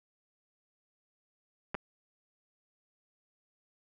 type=clicks; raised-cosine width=0.5 ms; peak=-20 dBFS; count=2; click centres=1.745 / 1.75 s; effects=none

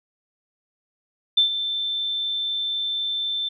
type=tone with ADSR envelope; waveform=sine; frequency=3548 Hz; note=A7; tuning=14 cents sharp; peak=-12 dBFS; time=1.37-3.49 s; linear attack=8 ms; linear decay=110 ms; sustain=-11 dB; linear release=11 ms; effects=none

